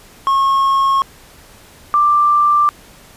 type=tone pair in turn; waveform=triangle / sine; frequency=1088 / 1180.3 Hz; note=C#6 / D6; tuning=-33 / +8 cents; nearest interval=minor second; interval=141 cents; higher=second; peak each=-9 dBFS; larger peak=neither; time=0.27-1.02 / 1.94-2.69 s; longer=neither; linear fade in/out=0 ms; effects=pink hiss -43 dBFS RMS until 3.16 s + resampled to 32000 Hz